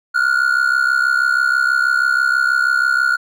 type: ring-modulated tone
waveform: triangle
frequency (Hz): 1434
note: F6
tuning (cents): +45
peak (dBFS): -8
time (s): 0.14-3.17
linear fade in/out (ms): 20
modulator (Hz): 33.1
effects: none